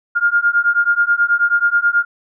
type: beating tone pair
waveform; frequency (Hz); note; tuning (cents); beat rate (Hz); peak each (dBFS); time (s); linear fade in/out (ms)
sine; 1407 / 1416.3; F6 / F6; +12 / +24; 9.3; -15; 0.15-2.05; 20
effects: none